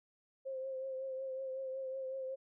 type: tone with vibrato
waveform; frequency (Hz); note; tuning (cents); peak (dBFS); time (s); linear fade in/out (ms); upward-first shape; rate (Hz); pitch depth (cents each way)
sine; 528; C5; +16; -38; 0.45-2.36; 20; triangle; 5.4; 35
effects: none